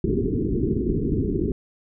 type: low-pass noise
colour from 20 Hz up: white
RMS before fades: -23 dBFS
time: 0.04-1.52 s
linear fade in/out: 2 ms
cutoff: 420 Hz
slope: 96 dB/octave
effects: none